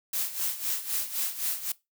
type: noise with tremolo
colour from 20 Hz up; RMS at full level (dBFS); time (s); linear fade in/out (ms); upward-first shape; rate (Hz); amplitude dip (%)
blue; -28; 0.13-1.72; 5; sine; 3.9; 75
effects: noise-tail reverb RT60 0.2 s tail -20 dB re dry